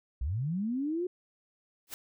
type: linear sweep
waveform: sine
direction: up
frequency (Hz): 54.4 to 370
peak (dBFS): -29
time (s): 0.21-1.07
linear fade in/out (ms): 5
type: noise with exponential growth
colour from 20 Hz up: white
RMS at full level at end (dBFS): -35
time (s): 1.87-1.94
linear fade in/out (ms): 1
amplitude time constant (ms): 15
effects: none